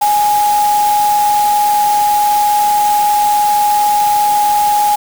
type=tone in noise; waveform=sine; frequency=830.6 Hz; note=G#5; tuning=in tune; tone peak=-9 dBFS; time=0.01-4.96 s; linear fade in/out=10 ms; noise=white; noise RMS=-23 dBFS; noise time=0.01-4.96 s; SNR=+11 dB; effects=none